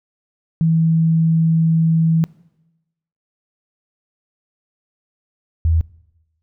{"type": "tone pair in turn", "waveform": "sine", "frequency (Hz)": [162.7, 81.35], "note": ["E3", "E2"], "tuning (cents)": [-22, -22], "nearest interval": "octave", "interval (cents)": 1200, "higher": "first", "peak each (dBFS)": -12, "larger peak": "neither", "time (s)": [[0.61, 2.24], [5.65, 5.81]], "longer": "first", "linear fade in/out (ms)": 0, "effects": ["noise-tail reverb RT60 1.0 s tail -22 dB re dry"]}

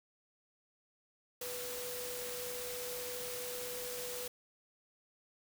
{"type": "tone in noise", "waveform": "sine", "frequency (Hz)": 493.9, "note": "B4", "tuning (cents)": 0, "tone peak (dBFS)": -43, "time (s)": [1.41, 4.28], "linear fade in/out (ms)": 5, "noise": "white", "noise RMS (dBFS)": -43, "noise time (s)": [1.41, 4.28], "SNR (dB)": -3, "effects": []}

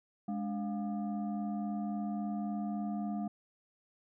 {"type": "tone with frequency modulation", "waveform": "sine", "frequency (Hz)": 207.7, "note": "G#3", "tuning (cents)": 0, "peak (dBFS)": -33, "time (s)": [0.28, 3.28], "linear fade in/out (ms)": 5, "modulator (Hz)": 499, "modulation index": 0.74, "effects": []}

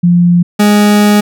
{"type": "tone pair in turn", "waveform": ["sine", "40% pulse"], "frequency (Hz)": [174.61, 207.6], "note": ["F3", "G#3"], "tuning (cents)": [0, 0], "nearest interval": "minor third", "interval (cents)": 300, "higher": "second", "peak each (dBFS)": -4, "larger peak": "neither", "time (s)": [[0.03, 0.43], [0.59, 1.21]], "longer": "second", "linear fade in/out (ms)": 10, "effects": []}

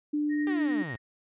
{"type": "tone", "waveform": "sine", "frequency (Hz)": 296.8, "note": "D4", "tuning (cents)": 18, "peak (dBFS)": -25, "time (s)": [0.13, 0.83], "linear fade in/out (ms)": 10}
{"type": "tone with tremolo", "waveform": "sine", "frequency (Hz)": 1864.7, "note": "A#6", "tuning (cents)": 0, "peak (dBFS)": -35, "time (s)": [0.29, 0.98], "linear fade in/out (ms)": 50, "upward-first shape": "sine", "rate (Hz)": 10, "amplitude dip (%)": 50}
{"type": "linear sweep", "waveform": "sawtooth", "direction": "down", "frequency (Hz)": [402.6, 100.5], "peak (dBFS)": -31, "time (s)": [0.47, 0.96], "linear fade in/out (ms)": 0}
{"effects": ["resampled to 8000 Hz"]}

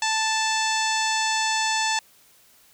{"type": "harmonic tone", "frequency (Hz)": 880, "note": "A5", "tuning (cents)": 0, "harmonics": [1, 2, 3, 4, 5, 6, 7, 8, 9], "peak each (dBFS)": [-25, -28, -30, -31, -32, -33, -33, -34, -35], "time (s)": [0.02, 1.99], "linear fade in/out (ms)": 2, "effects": ["white hiss -56 dBFS RMS until 2.73 s"]}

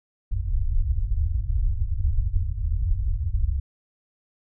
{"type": "low-pass noise", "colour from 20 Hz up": "pink", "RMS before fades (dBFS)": -23, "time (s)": [0.31, 3.6], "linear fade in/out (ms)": 10, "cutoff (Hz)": 100, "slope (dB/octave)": 48, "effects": []}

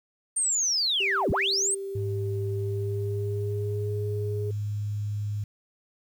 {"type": "linear two-way sweep", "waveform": "sine", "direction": "down then up", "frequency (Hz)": [8870, 34.65, 8870], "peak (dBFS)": -22, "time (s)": [0.36, 1.75], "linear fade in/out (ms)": 10, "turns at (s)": 1.31}
{"type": "tone with pitch glide", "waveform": "sine", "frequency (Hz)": [392, 415.3], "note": ["G4", "G#4"], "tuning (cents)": [0, 0], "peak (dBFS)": -31, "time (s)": [1, 4.51], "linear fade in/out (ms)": 5, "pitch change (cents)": 100, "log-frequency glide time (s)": [2.51, 3.9]}
{"type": "tone", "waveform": "sine", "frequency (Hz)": 103.83, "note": "G#2", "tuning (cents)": 0, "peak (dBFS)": -27, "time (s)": [1.95, 5.44], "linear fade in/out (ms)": 5}
{"effects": ["tanh soft clip ceiling -16 dBFS", "9-bit"]}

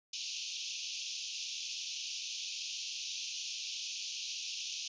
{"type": "band-pass noise", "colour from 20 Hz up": "white", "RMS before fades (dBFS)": -41, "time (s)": [0.13, 4.88], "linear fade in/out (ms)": 5, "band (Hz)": [2500, 6600], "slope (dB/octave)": 96, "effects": ["resampled to 16000 Hz"]}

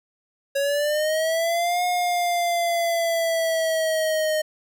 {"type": "linear two-way sweep", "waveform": "square", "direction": "up then down", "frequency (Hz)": [552, 718, 617], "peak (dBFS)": -21, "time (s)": [0.55, 4.42], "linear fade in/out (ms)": 10, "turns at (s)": 1.84, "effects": []}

